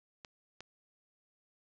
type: clicks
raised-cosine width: 0.2 ms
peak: -29 dBFS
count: 2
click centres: 0.248 / 0.606 s
effects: resampled to 16000 Hz + 11-bit